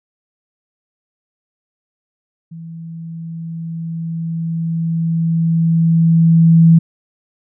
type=tone with level ramp; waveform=sine; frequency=164.81 Hz; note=E3; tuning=in tune; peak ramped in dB=-29 to -4 dBFS; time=2.51-6.79 s; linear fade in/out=10 ms; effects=none